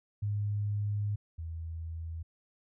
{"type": "tone pair in turn", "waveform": "sine", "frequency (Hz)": [103.3, 81.82], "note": ["G#2", "E2"], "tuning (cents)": [-9, -12], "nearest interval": "major third", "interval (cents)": 403, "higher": "first", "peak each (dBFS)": [-29, -36], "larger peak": "first", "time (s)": [[0.22, 1.16], [1.38, 2.23]], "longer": "first", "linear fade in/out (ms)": 10, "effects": []}